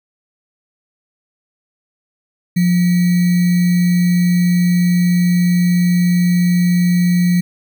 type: tone with sample-and-hold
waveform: sine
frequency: 176.9 Hz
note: F3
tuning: 23 cents sharp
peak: -10 dBFS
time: 2.56-7.41 s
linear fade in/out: 10 ms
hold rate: 2100 Hz
effects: none